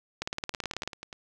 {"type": "two click trains", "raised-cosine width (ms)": 0.2, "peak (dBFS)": [-23, -14], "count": [7, 13], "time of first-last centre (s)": [[0.54, 1.128], [0.22, 0.876]], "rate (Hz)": [10.2, 18.3], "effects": []}